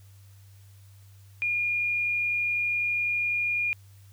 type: tone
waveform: sine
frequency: 2424 Hz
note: D#7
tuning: 46 cents flat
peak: -24 dBFS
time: 1.42-3.73 s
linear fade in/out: 0 ms
effects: added 98 Hz sine -49 dBFS peak until 4.12 s + white hiss -62 dBFS RMS until 4.12 s